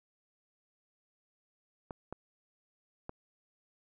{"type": "clicks", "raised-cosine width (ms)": 1, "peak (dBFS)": -26, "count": 3, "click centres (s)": [1.908, 2.126, 3.094], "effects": []}